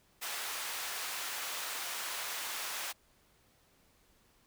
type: high-pass noise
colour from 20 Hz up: pink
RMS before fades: -39 dBFS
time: 0.21-2.93 s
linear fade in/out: 20 ms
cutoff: 1000 Hz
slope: 12 dB/octave
effects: pink hiss -68 dBFS RMS until 4.46 s